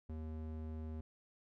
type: tone with band-pass filter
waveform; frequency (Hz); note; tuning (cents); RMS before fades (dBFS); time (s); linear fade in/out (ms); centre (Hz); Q
square; 78.4; D#2; +14; -44; 0.09-1.01; 5; 170; 0.67
effects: none